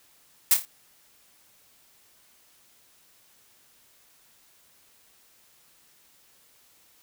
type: noise with echo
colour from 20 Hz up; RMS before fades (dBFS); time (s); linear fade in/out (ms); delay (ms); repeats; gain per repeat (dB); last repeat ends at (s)
blue; -17; 0.51-0.54; 2; 28; 4; -7; 0.652
effects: white hiss -60 dBFS RMS until 7.02 s